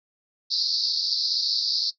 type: band-pass noise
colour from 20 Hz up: white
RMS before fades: -25 dBFS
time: 0.5-1.91 s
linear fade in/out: 20 ms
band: 4100 to 5100 Hz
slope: 96 dB/octave
effects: noise-tail reverb RT60 0.1 s tail -18 dB re dry